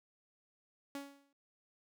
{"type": "tone with exponential decay", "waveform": "sawtooth", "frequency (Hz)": 280.1, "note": "C#4", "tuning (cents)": 18, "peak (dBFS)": -35, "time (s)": [0.95, 1.33], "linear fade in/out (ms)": 2, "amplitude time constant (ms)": 82, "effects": []}